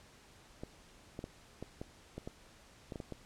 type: clicks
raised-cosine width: 2 ms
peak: -28 dBFS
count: 11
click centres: 0.635 / 1.191 / 1.241 / 1.626 / 1.815 / 2.18 / 2.275 / 2.922 / 2.958 / 3.002 / 3.123 s
effects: pink hiss -60 dBFS RMS until 3.25 s + low-pass 9000 Hz 12 dB/octave